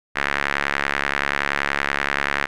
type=tone with band-pass filter; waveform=sawtooth; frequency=70.5 Hz; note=C#2; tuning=30 cents sharp; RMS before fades=-23 dBFS; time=0.15-2.47 s; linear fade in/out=20 ms; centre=1800 Hz; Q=2.4; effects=none